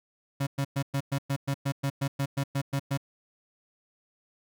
35% pulse tone bursts, 138.59 Hz, C#3, in tune, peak -24 dBFS, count 15, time 0.4-2.975 s, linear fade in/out 10 ms, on 69 ms, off 110 ms, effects none

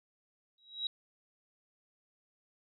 sine tone with exponential growth, 3855 Hz, B7, 43 cents flat, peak -29 dBFS, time 0.58-0.87 s, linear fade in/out 2 ms, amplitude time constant 61 ms, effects none

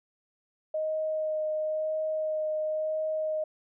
sine tone with vibrato, 622.3 Hz, D#5, in tune, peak -27 dBFS, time 0.74-3.44 s, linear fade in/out 5 ms, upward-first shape sine, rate 0.97 Hz, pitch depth 11 cents each way, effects none

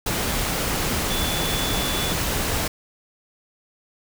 sine tone in noise, 3458 Hz, A7, 31 cents flat, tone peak -29 dBFS, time 1.1-2.13 s, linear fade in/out 5 ms, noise pink, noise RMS -24 dBFS, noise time 0.06-2.68 s, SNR -8 dB, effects none

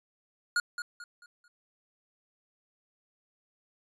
square tone with echo, 1435 Hz, F6, 47 cents sharp, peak -25 dBFS, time 0.56-0.6 s, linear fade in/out 2 ms, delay 220 ms, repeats 4, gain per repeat -9 dB, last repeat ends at 1.48 s, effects resampled to 22050 Hz

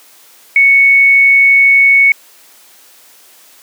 sine tone, 2217 Hz, C#7, in tune, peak -4 dBFS, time 0.56-2.12 s, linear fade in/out 2 ms, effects white hiss -43 dBFS RMS until 3.62 s + high-pass 300 Hz 12 dB/octave

